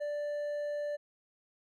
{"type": "tone with hard clipping", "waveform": "triangle", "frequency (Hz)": 587.3, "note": "D5", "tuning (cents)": 0, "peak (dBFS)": -34, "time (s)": [0, 0.97], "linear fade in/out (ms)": 20, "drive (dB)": 7, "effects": []}